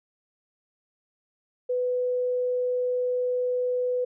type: tone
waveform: sine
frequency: 497.8 Hz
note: B4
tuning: 14 cents sharp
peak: -23 dBFS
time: 1.69-4.05 s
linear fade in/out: 10 ms
effects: none